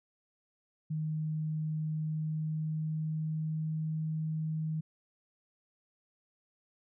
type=tone with pitch glide; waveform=sine; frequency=155.56 to 157.28 Hz; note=D#3 to D#3; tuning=0 to +19 cents; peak=-31 dBFS; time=0.9-4.81 s; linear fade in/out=10 ms; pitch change=+19 cents; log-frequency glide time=1.94-3.98 s; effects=none